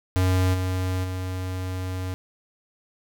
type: tone with level steps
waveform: square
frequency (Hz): 92.5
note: F#2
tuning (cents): 0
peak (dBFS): -19 / -24 / -28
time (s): 0.16-2.14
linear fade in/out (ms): 0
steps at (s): 0.53 / 1.03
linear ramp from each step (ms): 20
effects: none